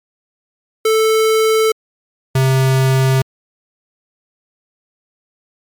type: tone pair in turn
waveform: square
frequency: 440 / 132.29 Hz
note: A4 / C3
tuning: 0 / +19 cents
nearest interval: octave + major sixth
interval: 2081 cents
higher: first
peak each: -11 dBFS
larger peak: neither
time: 0.85-1.72 / 2.35-3.22 s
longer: neither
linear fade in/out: 5 ms
effects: MP3 96 kbps